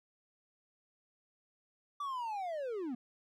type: linear sweep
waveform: triangle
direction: down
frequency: 1174.7 to 229.5 Hz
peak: -34 dBFS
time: 2-2.95 s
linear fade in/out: 5 ms
effects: none